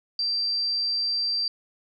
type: tone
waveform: sine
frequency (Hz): 4699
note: D8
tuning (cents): 0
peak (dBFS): -23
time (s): 0.19-1.48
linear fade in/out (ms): 2
effects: none